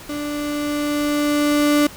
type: tone with level ramp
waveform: 35% pulse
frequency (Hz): 293.7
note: D4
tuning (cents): 0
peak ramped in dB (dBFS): -23 to -11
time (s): 0.09-1.87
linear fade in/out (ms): 5
effects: pink hiss -39 dBFS RMS until 1.96 s